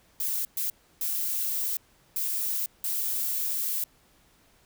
violet noise bursts at uneven times, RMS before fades -29 dBFS, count 5, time 0.2-0.45 / 0.57-0.7 / 1.01-1.77 / 2.16-2.66 / 2.84-3.84 s, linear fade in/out 2 ms, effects pink hiss -62 dBFS RMS until 4.65 s

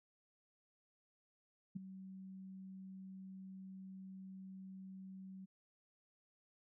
sine tone with ADSR envelope, 190 Hz, F#3, 46 cents sharp, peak -37 dBFS, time 1.75-5.46 s, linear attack 15 ms, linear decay 9 ms, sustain -12 dB, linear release 18 ms, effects none

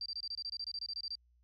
sine tone bursts, 4699 Hz, D8, in tune, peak -37 dBFS, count 16, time 0.01-1.154 s, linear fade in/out 2 ms, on 49 ms, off 24 ms, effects added 60 Hz sine -66 dBFS peak until 1.43 s

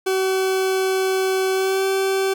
40% pulse tone with pitch glide, 379.5 to 385.7 Hz, F#4 to G4, +44 to -28 cents, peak -17 dBFS, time 0.06-2.34 s, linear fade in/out 10 ms, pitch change +28 cents, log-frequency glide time 1.52-1.85 s, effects none

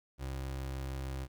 30% pulse tone, 66.5 Hz, C2, 29 cents sharp, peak -34 dBFS, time 0.18-1.28 s, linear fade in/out 50 ms, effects 12-bit

